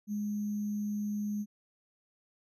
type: tone with sample-and-hold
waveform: sine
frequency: 207.7 Hz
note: G#3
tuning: in tune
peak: -31 dBFS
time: 0.07-1.46 s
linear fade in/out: 50 ms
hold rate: 6300 Hz
effects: resampled to 32000 Hz